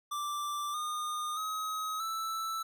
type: tone with pitch steps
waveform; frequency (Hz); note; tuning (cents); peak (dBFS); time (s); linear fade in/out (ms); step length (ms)
square; 1174.7 / 1221.1 / 1269.2 / 1319.3; D6 / D#6 / D#6 / E6; 0 / -33 / +34 / +1; -34; 0.11-2.63; 10; 630
effects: none